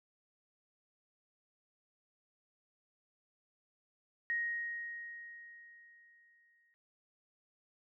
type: tone with exponential decay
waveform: sine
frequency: 1876 Hz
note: A#6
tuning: 11 cents sharp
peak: -31 dBFS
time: 4.3-6.74 s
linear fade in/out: 0 ms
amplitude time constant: 530 ms
effects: none